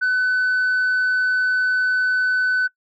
sine tone, 1505 Hz, F#6, 29 cents sharp, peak -14 dBFS, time 0.01-2.68 s, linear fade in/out 20 ms, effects noise-tail reverb RT60 0.1 s tail -23 dB re dry + tanh soft clip ceiling -15 dBFS

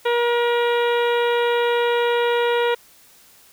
harmonic tone, 476.4 Hz, A#4, 38 cents sharp, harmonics 1 / 2 / 3 / 4 / 5 / 6 / 7 / 8, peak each -18 / -24 / -28 / -30 / -32 / -34 / -35 / -36 dBFS, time 0.05-2.75 s, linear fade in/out 10 ms, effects white hiss -51 dBFS RMS until 3.52 s

